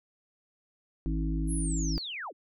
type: harmonic tone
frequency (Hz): 53.3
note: G#1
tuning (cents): +46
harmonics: 1 / 3 / 5 / 6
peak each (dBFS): -29 / -34 / -36 / -37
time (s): 1.06-1.98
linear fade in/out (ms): 0
type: linear sweep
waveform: sine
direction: down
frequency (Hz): 11175 to 197.9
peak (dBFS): -35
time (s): 1.47-2.33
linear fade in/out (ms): 50
effects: none